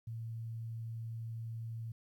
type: tone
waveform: sine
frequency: 114 Hz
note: A#2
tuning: 38 cents flat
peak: -39 dBFS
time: 0.07-1.92 s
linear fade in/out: 5 ms
effects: 12-bit